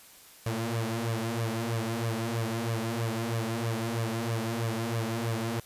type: tone with flanger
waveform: sawtooth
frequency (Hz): 114.4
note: A#2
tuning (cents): -32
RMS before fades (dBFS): -31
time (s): 0.46-5.6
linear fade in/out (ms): 5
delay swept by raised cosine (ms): 1.7 to 5.9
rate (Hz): 3.1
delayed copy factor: +0.85
effects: white hiss -53 dBFS RMS until 5.65 s + resampled to 32000 Hz